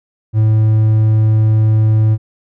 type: tone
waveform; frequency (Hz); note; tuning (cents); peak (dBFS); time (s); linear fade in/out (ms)
triangle; 109; A2; -16; -6; 0.33-2.18; 50
effects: none